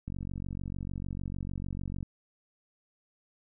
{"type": "click train", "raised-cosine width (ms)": 5, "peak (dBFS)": -25, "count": 92, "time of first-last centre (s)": [0.08, 2.029], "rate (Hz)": 46.7, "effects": []}